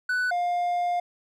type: tone pair in turn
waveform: triangle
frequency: 1491 / 705.7 Hz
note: F#6 / F5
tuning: +13 / +18 cents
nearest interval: octave + minor second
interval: 1295 cents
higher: first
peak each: -21 dBFS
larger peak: neither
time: 0.09-0.31 / 0.31-1 s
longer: second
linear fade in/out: 5 ms
effects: none